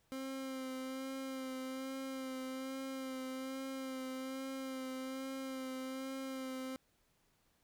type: tone with vibrato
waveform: 30% pulse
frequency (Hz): 263.6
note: C4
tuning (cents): +13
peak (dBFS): -38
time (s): 0.12-6.76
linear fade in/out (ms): 0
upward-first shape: sine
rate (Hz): 1.2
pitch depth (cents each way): 23
effects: pink hiss -75 dBFS RMS until 7.63 s